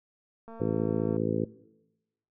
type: click train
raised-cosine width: 1 ms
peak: -33 dBFS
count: 157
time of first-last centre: 0.48-1.167 s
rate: 227 Hz
type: harmonic tone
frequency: 55 Hz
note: A1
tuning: in tune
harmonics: 2 / 3 / 4 / 5 / 6 / 7 / 8 / 9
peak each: -34 / -34 / -34 / -34 / -34 / -34 / -34 / -34 dBFS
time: 0.6-1.45 s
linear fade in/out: 5 ms
effects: noise-tail reverb RT60 1.0 s tail -20 dB re dry